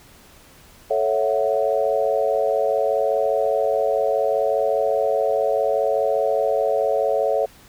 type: chord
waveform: sine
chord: F# minor seventh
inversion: first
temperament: equal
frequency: 440 / 554.4 / 659.3 / 740 Hz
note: A4 / C#5 / E5 / F#5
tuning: 0 / 0 / 0 / 0 cents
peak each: -23 / -21 / -23 / -26 dBFS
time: 0.9-7.46 s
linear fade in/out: 10 ms
effects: pink hiss -49 dBFS RMS until 7.68 s